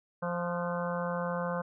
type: harmonic tone with a mistuned harmonic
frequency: 174.61 Hz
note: F3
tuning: in tune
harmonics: 1 / 3 / 4 / 5 / 6 / 7 / 8 / 9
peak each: -35 / -34 / -42 / -42 / -39 / -42 / -46 / -43 dBFS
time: 0.22-1.62 s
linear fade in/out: 10 ms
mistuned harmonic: 9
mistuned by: -62 cents
effects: none